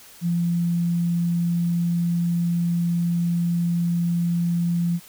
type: tone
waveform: sine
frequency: 171.7 Hz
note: F3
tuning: 29 cents flat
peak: -19 dBFS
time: 0.21-5 s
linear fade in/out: 50 ms
effects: white hiss -47 dBFS RMS until 5.08 s